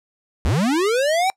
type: linear sweep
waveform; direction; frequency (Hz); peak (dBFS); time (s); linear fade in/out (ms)
square; up; 54.2 to 784; -17; 0.45-1.3; 0
effects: noise-tail reverb RT60 0.1 s tail -24 dB re dry + low-pass 10000 Hz 12 dB/octave